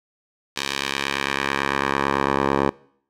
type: tone with band-pass filter sweep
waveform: 10% pulse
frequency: 69 Hz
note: C#2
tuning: 7 cents flat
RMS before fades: -23 dBFS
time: 0.56-2.7 s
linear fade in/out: 10 ms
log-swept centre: 4000 to 700 Hz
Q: 1
effects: noise-tail reverb RT60 0.6 s tail -22 dB re dry